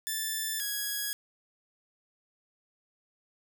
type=tone pair in turn; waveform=5% pulse; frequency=1760 / 1661.2 Hz; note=A6 / G#6; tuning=0 / 0 cents; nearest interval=minor second; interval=100 cents; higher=first; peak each=-20 dBFS; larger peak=neither; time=0.07-0.6 / 0.6-1.13 s; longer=neither; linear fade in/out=0 ms; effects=none